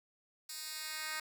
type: tone with high-pass filter sweep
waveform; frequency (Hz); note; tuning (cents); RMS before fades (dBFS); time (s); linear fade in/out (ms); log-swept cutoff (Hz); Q
10% pulse; 311.1; D#4; 0; -42; 0.49-1.2; 5; 5200 to 1700; 0.88
effects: none